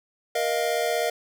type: chord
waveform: square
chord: Bb suspended fourth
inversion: none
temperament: equal with one note detuned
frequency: 472.1 / 622.3 / 698.5 Hz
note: Bb4 / Eb5 / F5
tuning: +22 / 0 / 0 cents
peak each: -28 dBFS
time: 0.35-1.1 s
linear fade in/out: 5 ms
effects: none